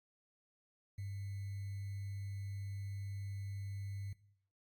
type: tone with sample-and-hold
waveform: sine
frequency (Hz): 99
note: G2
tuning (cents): +18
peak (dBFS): -40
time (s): 0.98-4.13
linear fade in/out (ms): 5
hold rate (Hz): 2100
effects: noise-tail reverb RT60 0.7 s tail -19 dB re dry + AAC 64 kbps